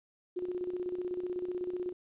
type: tone with tremolo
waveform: sine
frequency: 360 Hz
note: F#4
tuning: 47 cents flat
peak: -31 dBFS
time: 0.36-1.93 s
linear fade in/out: 10 ms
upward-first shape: square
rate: 16 Hz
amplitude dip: 55%
effects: resampled to 8000 Hz + 12-bit